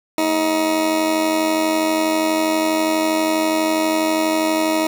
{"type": "tone with amplitude modulation", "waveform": "20% pulse", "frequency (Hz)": 316.4, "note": "D#4", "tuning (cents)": 29, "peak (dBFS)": -9, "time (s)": [0.18, 4.87], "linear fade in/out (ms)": 2, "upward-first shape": "sine", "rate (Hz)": 92.3, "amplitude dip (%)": 50, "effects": ["7-bit"]}